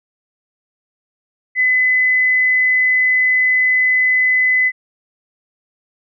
sine tone, 2015 Hz, B6, 34 cents sharp, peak -11 dBFS, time 1.55-4.72 s, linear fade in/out 50 ms, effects none

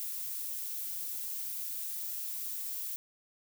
violet noise, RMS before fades -38 dBFS, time 0-2.96 s, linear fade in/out 0 ms, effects none

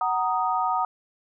sine chord, D# minor, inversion first, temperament just, 746.7 / 933.4 / 1244.5 Hz, F#5 / A#5 / D#6, +16 / +2 / 0 cents, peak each -26 dBFS, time 0.01-0.85 s, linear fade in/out 2 ms, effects none

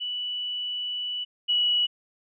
sine tone pair in turn, 2960 / 2934 Hz, F#7 / F#7, 0 / -15 cents, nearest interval unison, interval 15 cents, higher first, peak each -28 / -20 dBFS, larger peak second, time 0-1.25 / 1.48-1.87 s, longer first, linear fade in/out 20 ms, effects none

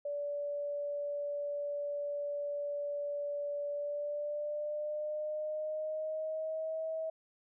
sine tone with pitch glide, 578 to 641.3 Hz, D5 to E5, -28 to -48 cents, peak -34 dBFS, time 0.05-7.1 s, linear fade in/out 5 ms, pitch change +180 cents, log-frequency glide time 3.69-6.85 s, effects none

